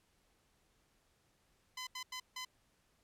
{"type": "tone bursts at uneven times", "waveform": "10% pulse", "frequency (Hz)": 1016, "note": "B5", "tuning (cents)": 49, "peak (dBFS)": -33, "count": 4, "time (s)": [[1.77, 1.87], [1.95, 2.03], [2.12, 2.2], [2.36, 2.45]], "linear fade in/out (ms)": 5, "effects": ["pink hiss -74 dBFS RMS until 3.03 s", "low-pass 12000 Hz 12 dB/octave"]}